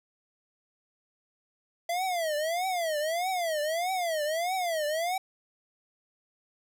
square tone with vibrato, 670 Hz, E5, 28 cents sharp, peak -28 dBFS, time 1.89-5.18 s, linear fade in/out 5 ms, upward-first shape triangle, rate 1.6 Hz, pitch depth 240 cents each way, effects none

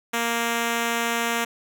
5% pulse tone, 233.1 Hz, A#3, in tune, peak -11 dBFS, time 0.13-1.45 s, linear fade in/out 10 ms, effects none

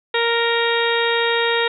harmonic tone, 466.2 Hz, A#4, in tune, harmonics 1 / 2 / 3 / 4 / 5 / 6 / 7 / 8, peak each -20 / -24 / -26 / -23 / -28 / -30 / -29 / -25 dBFS, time 0.14-1.68 s, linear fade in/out 5 ms, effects none

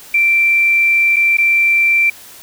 sine tone with dropouts, 2349 Hz, D7, in tune, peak -9 dBFS, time 0.14-2.1 s, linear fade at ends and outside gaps 5 ms, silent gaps 1.161-1.165 / 1.371-1.383 s, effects white hiss -38 dBFS RMS until 2.42 s

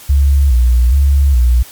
sine tone with vibrato, 65 Hz, C2, 11 cents flat, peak -6 dBFS, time 0.09-1.63 s, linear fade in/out 10 ms, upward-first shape square, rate 1.2 Hz, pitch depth 120 cents each way, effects white hiss -36 dBFS RMS until 1.71 s + MP3 96 kbps

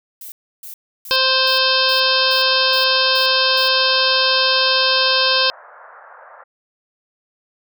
violet noise bursts, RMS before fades -34 dBFS, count 9, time 0.21-3.68 s, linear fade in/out 2 ms, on 110 ms, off 310 ms
harmonic tone, 523.3 Hz, C5, in tune, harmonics 1 / 2 / 3 / 5 / 6 / 7 / 8 / 9 / 10, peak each -22 / -22 / -22 / -22 / -22 / -22 / -22 / -22 / -22 dBFS, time 1.11-5.5 s, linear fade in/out 0 ms
white band-pass noise, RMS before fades -42 dBFS, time 2.05-6.44 s, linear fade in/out 10 ms, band 530 to 1600 Hz, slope 48 dB/octave
effects none

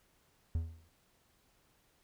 triangle tone with exponential decay, 81.8 Hz, E2, 13 cents flat, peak -26 dBFS, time 0.55-0.89 s, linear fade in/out 0 ms, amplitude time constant 73 ms, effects pink hiss -71 dBFS RMS until 2.03 s

